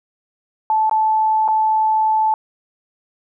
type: tone with dropouts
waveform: sine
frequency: 872 Hz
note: A5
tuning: 16 cents flat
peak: -13 dBFS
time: 0.7-2.34 s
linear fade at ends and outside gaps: 1 ms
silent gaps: 0.896-0.912 / 1.479-1.485 s
effects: none